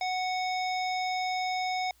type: harmonic tone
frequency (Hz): 740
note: F#5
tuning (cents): 0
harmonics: 1 / 3 / 5 / 7 / 9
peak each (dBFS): -29 / -35 / -41 / -40 / -50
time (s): 0.01-1.91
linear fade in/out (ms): 2
effects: added 60 Hz sine -65 dBFS peak until 2 s + white hiss -65 dBFS RMS until 2 s